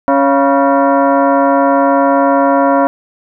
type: tone with frequency modulation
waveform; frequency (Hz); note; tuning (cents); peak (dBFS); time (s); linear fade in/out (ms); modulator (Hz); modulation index
sine; 138.5; C#3; -1; -7; 0.08-2.87; 0; 416; 2.4
effects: none